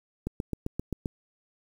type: click train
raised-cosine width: 3 ms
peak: -17 dBFS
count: 7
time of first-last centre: 0.27-1.058 s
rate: 7.61 Hz
effects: 8-bit